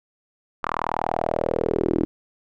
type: tone with band-pass filter sweep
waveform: sawtooth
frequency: 40.23 Hz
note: E1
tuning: 41 cents flat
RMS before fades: -24 dBFS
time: 0.63-2.05 s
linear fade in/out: 0 ms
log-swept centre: 1200 to 310 Hz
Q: 3.9
effects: none